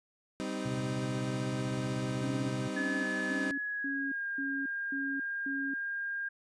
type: chord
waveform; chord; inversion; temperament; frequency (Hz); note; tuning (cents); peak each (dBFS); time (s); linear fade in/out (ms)
30% pulse; C minor; second; equal with one note detuned; 196 / 258 / 311.1; G3 / C4 / Eb4; 0 / -24 / 0; -36; 0.4-3.51; 0
type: tone with tremolo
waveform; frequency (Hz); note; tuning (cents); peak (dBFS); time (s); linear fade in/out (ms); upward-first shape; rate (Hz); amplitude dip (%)
triangle; 128.4; C3; -32; -31; 0.65-2.68; 10; square; 16; 40
type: tone bursts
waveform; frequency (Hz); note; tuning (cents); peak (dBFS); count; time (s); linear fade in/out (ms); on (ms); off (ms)
sine; 277.2; C#4; 0; -35; 7; 2.22-5.74; 5; 280; 260
type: tone with pitch glide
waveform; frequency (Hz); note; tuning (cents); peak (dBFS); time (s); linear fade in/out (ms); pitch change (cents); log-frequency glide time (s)
sine; 1716 to 1610.4; A6 to G6; -44 to +46; -33; 2.76-6.29; 10; -110; 3.34-4.27
effects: resampled to 22050 Hz